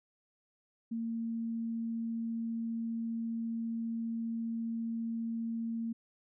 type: tone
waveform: sine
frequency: 228.7 Hz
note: A#3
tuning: 33 cents flat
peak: -33 dBFS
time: 0.91-5.93 s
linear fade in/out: 10 ms
effects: none